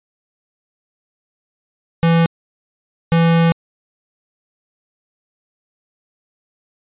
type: tone bursts at uneven times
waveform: square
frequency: 166.5 Hz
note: E3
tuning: 18 cents sharp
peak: -11 dBFS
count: 2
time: 2.03-2.26 / 3.12-3.52 s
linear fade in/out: 0 ms
effects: resampled to 8000 Hz